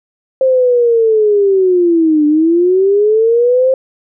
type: linear two-way sweep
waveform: sine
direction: down then up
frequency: 530 to 295.1 to 530 Hz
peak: -7 dBFS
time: 0.41-3.74 s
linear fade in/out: 2 ms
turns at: 2.26 s
effects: none